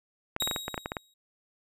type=clicks; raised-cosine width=0.5 ms; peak=-16 dBFS; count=11; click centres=0.364 / 0.423 / 0.475 / 0.512 / 0.562 / 0.681 / 0.743 / 0.778 / 0.859 / 0.919 / 0.968 s
type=tone with exponential decay; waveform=sawtooth; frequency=3802 Hz; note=A#7; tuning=33 cents sharp; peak=-23 dBFS; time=0.4-1.14 s; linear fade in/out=5 ms; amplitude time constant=160 ms
effects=resampled to 32000 Hz